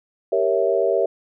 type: chord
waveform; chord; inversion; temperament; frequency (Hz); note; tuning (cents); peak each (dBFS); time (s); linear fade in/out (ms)
sine; G diminished seventh; none; equal; 392 / 466.2 / 554.4 / 659.3; G4 / Bb4 / Db5 / Fb5; 0 / 0 / 0 / 0; -22; 0.32-1.06; 5
effects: none